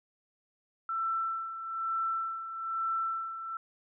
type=tone with tremolo; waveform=sine; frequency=1336 Hz; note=E6; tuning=23 cents sharp; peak=-28 dBFS; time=0.89-3.57 s; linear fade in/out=2 ms; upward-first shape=sine; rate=1.1 Hz; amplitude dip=65%; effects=none